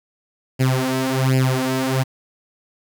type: tone with flanger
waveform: sawtooth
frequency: 130.81 Hz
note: C3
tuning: in tune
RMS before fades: -19 dBFS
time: 0.59-2.04 s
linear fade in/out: 20 ms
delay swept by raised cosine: 0.4 to 4.6 ms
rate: 1.3 Hz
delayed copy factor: +0.9
effects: 7-bit